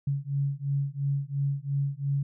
sine beating tone pair, 138.59 / 141.49 Hz, C#3 / C#3, 0 / +36 cents, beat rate 2.9 Hz, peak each -29 dBFS, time 0.07-2.23 s, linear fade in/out 5 ms, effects none

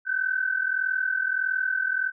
sine tone pair together, 1513 / 1554.6 Hz, F#6 / G6, +38 / -15 cents, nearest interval unison, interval 47 cents, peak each -25 / -27 dBFS, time 0.05-2.12 s, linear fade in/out 50 ms, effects none

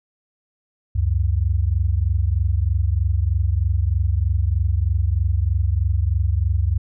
sine tone pair together, 69.3 / 92.5 Hz, C#2 / F#2, 0 / 0 cents, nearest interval perfect fourth, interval 500 cents, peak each -19 dBFS, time 0.95-6.78 s, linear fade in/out 10 ms, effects none

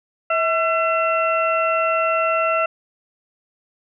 harmonic tone with a mistuned harmonic, 675 Hz, E5, 41 cents sharp, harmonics 1 / 2 / 3 / 4, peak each -20 / -20 / -32 / -24 dBFS, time 0.3-2.66 s, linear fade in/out 5 ms, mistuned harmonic 1, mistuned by -68 cents, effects none

